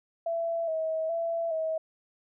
sine tone with vibrato, 654 Hz, E5, 14 cents flat, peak -27 dBFS, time 0.26-1.78 s, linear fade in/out 5 ms, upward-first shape square, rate 1.2 Hz, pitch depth 38 cents each way, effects none

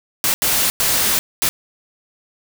white noise bursts at uneven times, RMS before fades -17 dBFS, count 4, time 0.24-0.34 / 0.42-0.7 / 0.8-1.19 / 1.42-1.49 s, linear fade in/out 0 ms, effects none

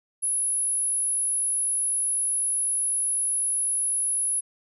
sine tone, 10548 Hz, E9, in tune, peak -21 dBFS, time 0.22-4.41 s, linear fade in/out 20 ms, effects tanh soft clip ceiling -20 dBFS

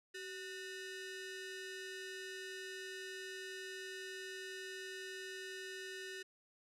sawtooth ring-modulated tone, 1094 Hz, C#6, 23 cents flat, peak -38 dBFS, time 0.14-6.23 s, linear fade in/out 10 ms, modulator 713 Hz, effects low-pass 9000 Hz 12 dB/octave

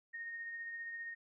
sine tone with tremolo, 1852 Hz, A#6, 12 cents flat, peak -40 dBFS, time 0.13-1.15 s, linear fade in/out 20 ms, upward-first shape triangle, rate 15 Hz, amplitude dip 35%, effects none

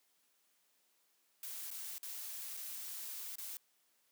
blue noise with dropouts, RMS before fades -45 dBFS, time 1.43-3.57 s, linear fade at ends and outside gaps 1 ms, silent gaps 1.705-1.712 / 1.981-2.03 / 2.569-2.573 / 3.356-3.383 s, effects white hiss -75 dBFS RMS until 4.11 s + high-pass 200 Hz 12 dB/octave

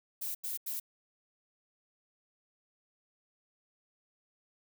violet noise bursts, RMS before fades -37 dBFS, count 3, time 0.21-0.8 s, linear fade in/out 10 ms, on 140 ms, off 85 ms, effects none

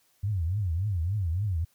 sine tone with vibrato, 92.5 Hz, F#2, in tune, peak -25 dBFS, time 0.23-1.65 s, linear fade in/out 10 ms, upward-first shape triangle, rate 3.5 Hz, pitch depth 300 cents each way, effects white hiss -67 dBFS RMS until 1.74 s

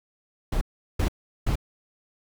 brown noise bursts, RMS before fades -23 dBFS, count 3, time 0.52-1.556 s, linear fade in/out 5 ms, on 92 ms, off 380 ms, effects none

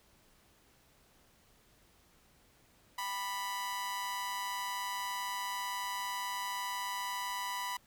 sawtooth tone with amplitude modulation, 987.8 Hz, B5, in tune, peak -29 dBFS, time 2.98-7.77 s, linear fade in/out 5 ms, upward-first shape sine, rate 202 Hz, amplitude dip 60%, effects pink hiss -66 dBFS RMS until 7.86 s

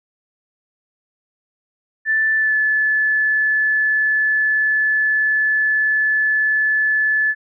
sine tone with pitch glide, 1760 to 1730.8 Hz, A6 to A6, 0 to -29 cents, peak -14 dBFS, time 2.05-7.35 s, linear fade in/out 50 ms, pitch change -29 cents, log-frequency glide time 2.37-2.55 s, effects none

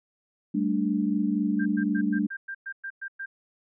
sine chord, G suspended second, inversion none, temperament equal, 196 / 220 / 293.7 Hz, G3 / A3 / D4, 0 / 0 / 0 cents, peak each -27 dBFS, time 0.54-2.27 s, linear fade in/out 10 ms
sine tone bursts, 1586 Hz, G6, 20 cents sharp, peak -32 dBFS, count 10, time 1.59-3.26 s, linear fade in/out 10 ms, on 68 ms, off 110 ms
effects none

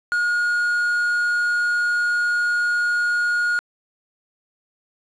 triangle tone, 1436 Hz, F6, 48 cents sharp, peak -16 dBFS, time 0.12-3.59 s, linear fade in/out 0 ms, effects resampled to 22050 Hz + 7-bit

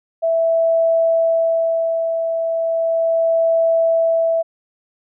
sine tone with tremolo, 659 Hz, E5, 1 cent flat, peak -12 dBFS, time 0.22-4.43 s, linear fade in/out 20 ms, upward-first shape sine, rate 0.36 Hz, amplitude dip 45%, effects none

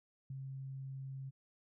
sine tone with ADSR envelope, 134.4 Hz, C3, 47 cents sharp, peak -40 dBFS, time 0.3-1.31 s, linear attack 4 ms, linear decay 28 ms, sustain -2 dB, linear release 25 ms, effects none

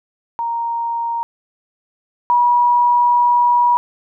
sine tone pair in turn, 932 / 965.9 Hz, A#5 / B5, -1 / -39 cents, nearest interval minor second, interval 62 cents, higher second, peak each -18 / -10 dBFS, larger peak second, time 0.39-1.23 / 2.3-3.77 s, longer second, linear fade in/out 0 ms, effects none

